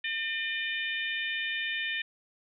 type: harmonic tone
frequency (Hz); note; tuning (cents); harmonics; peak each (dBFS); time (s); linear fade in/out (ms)
603; D5; +46; 3 / 4 / 5 / 6; -33 / -35 / -37 / -39; 0.04-2.02; 5
effects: none